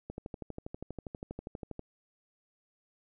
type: click train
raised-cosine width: 2 ms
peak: -26 dBFS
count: 22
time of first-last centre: 0.1-1.794 s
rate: 12.4 Hz
effects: none